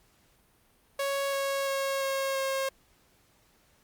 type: tone with pitch steps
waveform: sawtooth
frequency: 554.4 / 550.3 / 546.1 / 542.1 / 538 Hz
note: C#5 / C#5 / C#5 / C#5 / C5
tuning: 0 / -13 / -26 / -39 / +48 cents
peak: -24 dBFS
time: 0.99-2.69 s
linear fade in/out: 5 ms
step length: 340 ms
effects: pink hiss -65 dBFS RMS until 3.83 s + Opus 48 kbps